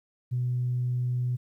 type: tone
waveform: sine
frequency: 124 Hz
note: B2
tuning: 7 cents sharp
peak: -24 dBFS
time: 0.31-1.37 s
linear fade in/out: 20 ms
effects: tanh soft clip ceiling -20 dBFS + 11-bit